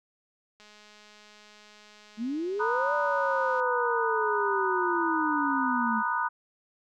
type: click train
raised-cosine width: 0.2 ms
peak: -36 dBFS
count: 631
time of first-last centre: 0.6-3.6 s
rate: 210 Hz
type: linear two-way sweep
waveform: sine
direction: up then down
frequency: 211.2 to 587.3 to 214.6 Hz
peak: -28 dBFS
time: 2.17-6.03 s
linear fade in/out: 50 ms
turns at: 2.94 s
type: chord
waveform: sine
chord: B major seventh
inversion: third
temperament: just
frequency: 926 / 987.8 / 1234.7 / 1481.6 Hz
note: A#5 / B5 / D#6 / F#6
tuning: -12 / 0 / -14 / +2 cents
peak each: -31 dBFS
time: 2.59-6.29 s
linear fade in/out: 20 ms
effects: none